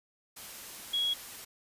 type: tone in noise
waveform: sine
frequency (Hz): 3322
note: G#7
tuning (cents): 0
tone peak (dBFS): -27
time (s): 0.93-1.14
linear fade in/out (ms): 10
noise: white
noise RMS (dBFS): -45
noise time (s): 0.36-1.45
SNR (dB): +15
effects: resampled to 32000 Hz